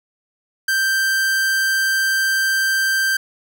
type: tone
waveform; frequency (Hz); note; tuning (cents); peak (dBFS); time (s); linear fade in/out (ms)
45% pulse; 1568; G6; 0; -16; 0.68-3.17; 5
effects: none